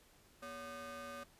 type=ring-modulated tone; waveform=30% pulse; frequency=323.8 Hz; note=E4; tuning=31 cents flat; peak=-40 dBFS; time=0.42-1.24 s; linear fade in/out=10 ms; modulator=888 Hz; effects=pink hiss -66 dBFS RMS until 1.39 s + resampled to 32000 Hz